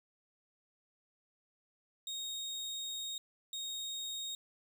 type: tone bursts at uneven times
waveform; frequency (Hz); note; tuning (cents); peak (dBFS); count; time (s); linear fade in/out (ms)
30% pulse; 3729; A#7; 0; -36; 2; 2.07-3.18 / 3.53-4.35; 2
effects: none